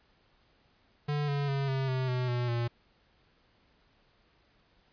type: tone with pitch steps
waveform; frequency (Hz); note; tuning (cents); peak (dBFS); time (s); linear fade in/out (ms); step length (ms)
square; 146.83 / 142.4 / 138.11 / 133.95 / 129.91 / 125.99 / 122.19 / 118.51; D3 / C#3 / C#3 / C3 / C3 / B2 / B2 / A#2; 0 / +47 / -6 / +41 / -12 / +35 / -18 / +29; -29; 1.08-2.68; 10; 200
effects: pink hiss -67 dBFS RMS until 4.92 s + resampled to 11025 Hz